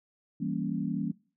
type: chord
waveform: sine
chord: E diminished seventh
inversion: none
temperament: equal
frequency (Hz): 164.81 / 196 / 233.1 / 277.2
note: E3 / G3 / Bb3 / Db4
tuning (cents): 0 / 0 / 0 / 0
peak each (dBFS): -35 / -34 / -34 / -35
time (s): 0.4-1.12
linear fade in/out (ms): 10
effects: noise-tail reverb RT60 0.4 s tail -22 dB re dry